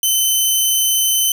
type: tone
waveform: 10% pulse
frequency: 3054 Hz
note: G7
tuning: 46 cents flat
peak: -5 dBFS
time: 0.03-1.32 s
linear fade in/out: 2 ms
effects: none